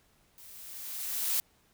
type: noise with level ramp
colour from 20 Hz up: blue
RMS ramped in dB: -52 to -28 dBFS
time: 0.38-1.4 s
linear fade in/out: 0 ms
effects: pink hiss -67 dBFS RMS until 1.73 s